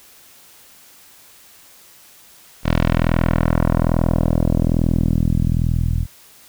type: tone with low-pass filter sweep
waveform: 10% pulse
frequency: 41.2 Hz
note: E1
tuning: in tune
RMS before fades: -17 dBFS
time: 2.63-6.07 s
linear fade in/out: 50 ms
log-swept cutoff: 3900 to 96 Hz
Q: 0.99
effects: white hiss -47 dBFS RMS until 6.48 s